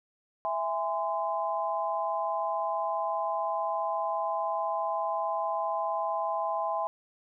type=chord; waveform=sine; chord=E augmented; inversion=none; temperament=just; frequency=659.3 / 824.1 / 1030.1 Hz; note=E5 / G#5 / B#5; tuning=0 / -14 / -27 cents; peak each=-32 dBFS; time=0.45-6.87 s; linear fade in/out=0 ms; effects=none